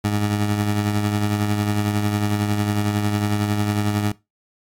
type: tone with tremolo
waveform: 20% pulse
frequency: 103.83 Hz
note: G#2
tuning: in tune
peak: -12 dBFS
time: 0.04-4.12 s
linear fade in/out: 5 ms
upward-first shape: triangle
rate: 11 Hz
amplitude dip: 50%
effects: noise-tail reverb RT60 0.2 s tail -19 dB re dry + AAC 64 kbps